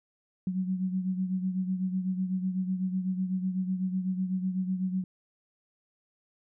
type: beating tone pair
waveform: sine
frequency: 185 / 193 Hz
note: F#3 / G3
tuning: 0 / -27 cents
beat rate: 8 Hz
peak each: -28 / -35 dBFS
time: 0.47-5.04 s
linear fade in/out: 2 ms
effects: none